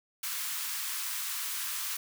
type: high-pass noise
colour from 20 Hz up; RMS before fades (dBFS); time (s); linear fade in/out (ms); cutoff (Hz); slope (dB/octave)
white; -35; 0.23-1.97; 5; 970; 48
effects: none

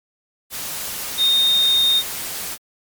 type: tone in noise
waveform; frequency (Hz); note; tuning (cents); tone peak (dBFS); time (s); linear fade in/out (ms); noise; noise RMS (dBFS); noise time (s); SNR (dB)
sine; 3680; A#7; -23; -13; 1.17-2.03; 50; white; -28; 0.5-2.58; +12
effects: MP3 96 kbps

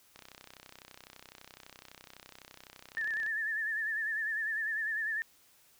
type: click train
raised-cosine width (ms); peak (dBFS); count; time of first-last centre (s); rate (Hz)
0.2; -31; 100; 0.16-3.263; 31.9
type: tone with vibrato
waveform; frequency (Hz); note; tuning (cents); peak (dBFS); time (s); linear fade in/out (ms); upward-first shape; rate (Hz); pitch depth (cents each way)
sine; 1760; A6; 0; -31; 2.97-5.22; 0; sine; 10; 74
effects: white hiss -64 dBFS RMS until 5.79 s

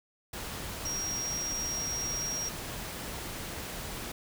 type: tone in noise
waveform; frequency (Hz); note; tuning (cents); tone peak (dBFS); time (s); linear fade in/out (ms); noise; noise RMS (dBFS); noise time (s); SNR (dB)
sine; 5630; F8; +13; -32; 0.85-2.49; 5; pink; -39; 0.33-4.12; +4
effects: none

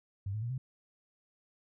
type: tone with pitch steps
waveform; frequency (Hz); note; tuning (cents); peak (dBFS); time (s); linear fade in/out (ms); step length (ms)
sine; 98.3 / 107.82 / 118.26 / 129.71; G2 / A2 / A#2 / C3; +5 / -35 / +25 / -15; -33; 0.26-0.58; 5; 80
effects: none

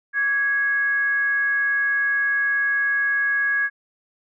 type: tone with frequency modulation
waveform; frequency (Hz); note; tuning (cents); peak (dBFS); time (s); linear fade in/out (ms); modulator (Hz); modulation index
sine; 1661.2; G#6; 0; -18; 0.13-3.7; 50; 513; 0.27
effects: none

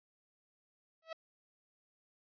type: tone with exponential growth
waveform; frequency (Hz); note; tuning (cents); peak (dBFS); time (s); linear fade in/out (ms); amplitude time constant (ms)
sawtooth; 648; E5; -30; -34; 1.02-1.13; 5; 22
effects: resampled to 11025 Hz

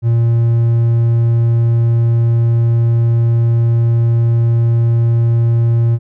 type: tone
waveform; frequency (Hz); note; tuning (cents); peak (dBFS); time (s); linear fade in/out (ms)
triangle; 116.54; A#2; 0; -7; 0.02-5.99; 50
effects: none

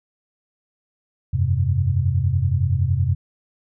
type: chord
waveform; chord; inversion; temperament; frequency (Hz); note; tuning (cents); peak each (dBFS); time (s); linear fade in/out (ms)
sine; F suspended second; none; equal; 87.31 / 98 / 130.81; F2 / G2 / C3; 0 / 0 / 0; -21; 1.33-3.15; 10
effects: none

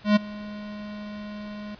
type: tone with ADSR envelope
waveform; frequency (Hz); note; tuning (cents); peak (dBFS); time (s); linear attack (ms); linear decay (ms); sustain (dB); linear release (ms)
square; 208.7; G#3; +9; -14; 0.04-1.75; 120; 15; -21; 4
effects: pink hiss -50 dBFS RMS until 1.79 s + resampled to 11025 Hz

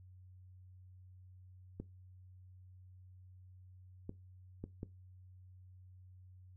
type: clicks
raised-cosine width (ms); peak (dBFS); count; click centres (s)
3; -29; 4; 1.8 / 4.094 / 4.64 / 4.831
effects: noise-tail reverb RT60 0.2 s tail -18 dB re dry + added 92 Hz sine -55 dBFS peak until 6.56 s

